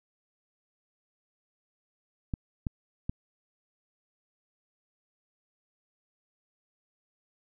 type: clicks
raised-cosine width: 5 ms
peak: -18 dBFS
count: 3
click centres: 2.338 / 2.668 / 3.095 s
effects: none